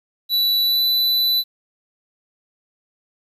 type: tone with pitch glide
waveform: square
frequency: 3951 to 3985 Hz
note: B7 to B7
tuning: 0 to +15 cents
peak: -16 dBFS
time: 0.29-1.44 s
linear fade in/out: 50 ms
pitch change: +15 cents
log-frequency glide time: 0.63-0.83 s
effects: 9-bit